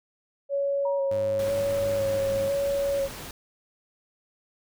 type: tone with vibrato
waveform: sine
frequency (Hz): 554.4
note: C#5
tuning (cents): 0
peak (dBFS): -23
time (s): 0.49-3.09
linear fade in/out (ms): 50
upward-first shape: square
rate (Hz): 1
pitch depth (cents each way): 16
type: tone with exponential decay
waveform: sine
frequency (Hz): 947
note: A#5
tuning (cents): +27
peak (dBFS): -30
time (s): 0.85-1.64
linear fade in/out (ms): 5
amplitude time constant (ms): 170
type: tone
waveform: sawtooth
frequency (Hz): 101.2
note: G#2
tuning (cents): -44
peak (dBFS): -32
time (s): 1.11-2.49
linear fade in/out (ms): 5
type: noise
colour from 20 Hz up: pink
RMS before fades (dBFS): -39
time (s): 1.39-3.31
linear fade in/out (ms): 2
effects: none